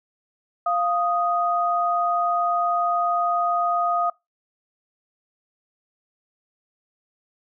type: tone pair together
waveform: sine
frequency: 697.2 / 1244.5 Hz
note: F5 / D#6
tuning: -3 / 0 cents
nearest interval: minor seventh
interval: 1003 cents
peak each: -22 dBFS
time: 0.66-4.1 s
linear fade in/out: 5 ms
effects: noise-tail reverb RT60 0.2 s tail -23 dB re dry